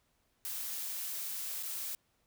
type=noise with dropouts; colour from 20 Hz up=blue; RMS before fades=-39 dBFS; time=0.45-1.95 s; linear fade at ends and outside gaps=0 ms; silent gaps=1.627-1.633 s; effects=pink hiss -75 dBFS RMS until 2.26 s